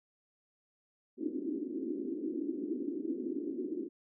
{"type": "band-pass noise", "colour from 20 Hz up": "pink", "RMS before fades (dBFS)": -37, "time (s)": [1.17, 3.89], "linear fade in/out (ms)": 50, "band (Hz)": [270, 350], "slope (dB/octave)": 48, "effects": []}